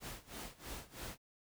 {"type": "noise with tremolo", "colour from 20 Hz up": "pink", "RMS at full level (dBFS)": -45, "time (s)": [0, 1.18], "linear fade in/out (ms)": 50, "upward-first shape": "sine", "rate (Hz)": 3.1, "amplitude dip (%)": 90, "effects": []}